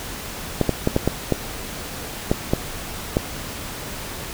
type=clicks; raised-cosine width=2 ms; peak=-3 dBFS; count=9; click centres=0.613 / 0.693 / 0.874 / 0.964 / 1.076 / 1.323 / 2.315 / 2.535 / 3.169 s; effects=pink hiss -32 dBFS RMS until 4.33 s